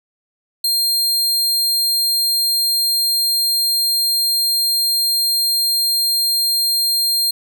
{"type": "tone", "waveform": "sawtooth", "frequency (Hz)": 4200, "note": "C8", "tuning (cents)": 6, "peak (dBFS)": -12, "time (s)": [0.64, 7.31], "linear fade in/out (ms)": 5, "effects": []}